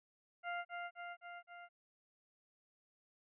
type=tone with echo; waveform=20% pulse; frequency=698.5 Hz; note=F5; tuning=in tune; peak=-34 dBFS; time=0.43-0.65 s; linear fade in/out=50 ms; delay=260 ms; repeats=4; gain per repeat=-3 dB; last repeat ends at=1.69 s; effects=resampled to 8000 Hz